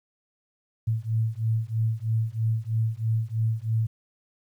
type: beating tone pair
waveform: sine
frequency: 110.4 / 113.5 Hz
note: A2 / A#2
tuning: +6 / -46 cents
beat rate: 3.1 Hz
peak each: -26 dBFS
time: 0.87-3.87 s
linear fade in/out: 10 ms
effects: 10-bit